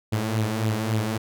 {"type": "tone with flanger", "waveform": "sawtooth", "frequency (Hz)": 109.5, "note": "A2", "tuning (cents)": -8, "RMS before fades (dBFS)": -25, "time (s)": [0.12, 1.18], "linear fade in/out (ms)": 10, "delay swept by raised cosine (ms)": [0.26, 5.66], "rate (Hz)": 3.6, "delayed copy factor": 0.55, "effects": []}